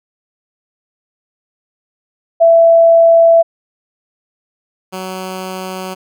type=tone pair in turn; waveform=sine / 10% pulse; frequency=666 / 186.89 Hz; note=E5 / F#3; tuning=+18 / +18 cents; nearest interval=octave + minor seventh; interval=2200 cents; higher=first; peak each=-4 / -14 dBFS; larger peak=first; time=2.4-3.43 / 4.92-5.95 s; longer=neither; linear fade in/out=20 ms; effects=none